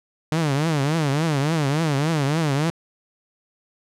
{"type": "tone with vibrato", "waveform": "sawtooth", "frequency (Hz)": 150.2, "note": "D3", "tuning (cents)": 39, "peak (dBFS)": -15, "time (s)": [0.32, 2.7], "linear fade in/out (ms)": 0, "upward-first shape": "triangle", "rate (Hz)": 3.5, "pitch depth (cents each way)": 210, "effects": ["low-pass 9000 Hz 12 dB/octave"]}